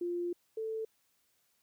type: tone pair in turn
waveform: sine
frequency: 349.2 / 442.3 Hz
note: F4 / A4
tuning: 0 / +9 cents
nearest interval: major third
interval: 409 cents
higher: second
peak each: -32 / -34 dBFS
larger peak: first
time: 0.01-0.33 / 0.57-0.85 s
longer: first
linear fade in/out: 5 ms
effects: white hiss -74 dBFS RMS until 1.62 s